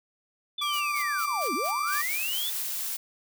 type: linear two-way sweep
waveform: sine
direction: down then up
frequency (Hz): 3548 to 231.9 to 3548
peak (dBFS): -30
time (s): 0.58-2.5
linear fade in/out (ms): 5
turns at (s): 1.54
type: tone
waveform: 35% pulse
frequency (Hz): 1174.7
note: D6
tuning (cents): 0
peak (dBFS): -26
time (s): 0.61-2.02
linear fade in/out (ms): 10
type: noise bursts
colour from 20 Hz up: blue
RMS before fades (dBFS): -37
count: 9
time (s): 0.72-2.632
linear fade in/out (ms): 20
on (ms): 88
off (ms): 140
type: noise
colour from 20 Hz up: blue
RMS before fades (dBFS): -32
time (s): 1.92-2.97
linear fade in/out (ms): 10
effects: none